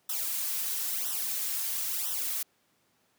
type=noise with flanger; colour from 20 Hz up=blue; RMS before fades=-32 dBFS; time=0.09-2.43 s; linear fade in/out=5 ms; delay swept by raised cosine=0.43 to 4.23 ms; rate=1 Hz; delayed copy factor=-0.9; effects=pink hiss -70 dBFS RMS until 3.18 s + high-pass 150 Hz 12 dB/octave